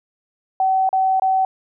sine tone with dropouts, 761 Hz, F#5, 48 cents sharp, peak -14 dBFS, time 0.6-1.45 s, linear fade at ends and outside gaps 2 ms, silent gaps 0.891-0.929 / 1.198-1.22 s, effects none

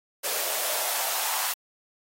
white noise with high-pass filter sweep, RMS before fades -28 dBFS, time 0.23-1.54 s, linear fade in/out 20 ms, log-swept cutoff 510 to 900 Hz, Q 2.9, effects AAC 48 kbps

